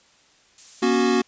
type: noise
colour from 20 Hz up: violet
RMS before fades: -36 dBFS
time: 0.58-1.19 s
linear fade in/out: 2 ms
type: chord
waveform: square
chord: F# major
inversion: first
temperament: equal with one note detuned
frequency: 239.2 / 277.2 / 370 Hz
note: A#3 / C#4 / F#4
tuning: +45 / 0 / 0 cents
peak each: -22 / -25 / -21 dBFS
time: 0.82-1.22 s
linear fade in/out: 10 ms
effects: white hiss -57 dBFS RMS until 1.27 s + resampled to 16000 Hz